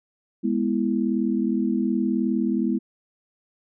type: chord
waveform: sine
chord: E major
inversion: first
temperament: equal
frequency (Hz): 207.7 / 246.9 / 329.6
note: G#3 / B3 / E4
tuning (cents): 0 / 0 / 0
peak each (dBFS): -24 / -24 / -26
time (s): 0.43-2.79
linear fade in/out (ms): 20
effects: none